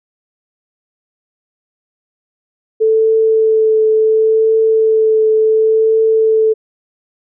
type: tone with vibrato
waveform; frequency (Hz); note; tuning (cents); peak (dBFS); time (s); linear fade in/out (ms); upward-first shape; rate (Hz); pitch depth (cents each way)
sine; 440; A4; 0; -8; 2.8-6.54; 20; triangle; 0.7; 15
effects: none